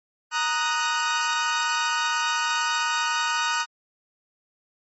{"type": "chord", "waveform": "sawtooth", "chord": "D# minor", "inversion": "second", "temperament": "equal", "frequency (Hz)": [932.3, 1244.5, 1480], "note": ["A#5", "D#6", "F#6"], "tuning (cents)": [0, 0, 0], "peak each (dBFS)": -23, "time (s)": [0.31, 3.66], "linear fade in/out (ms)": 50, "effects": ["MP3 32 kbps"]}